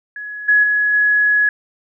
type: tone with level steps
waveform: sine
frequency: 1684 Hz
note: G#6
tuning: 24 cents sharp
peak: -26 / -9 / -13 / -11 dBFS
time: 0.16-1.49 s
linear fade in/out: 2 ms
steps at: 0.48 / 0.63 / 0.93 s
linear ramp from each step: 10 ms
effects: none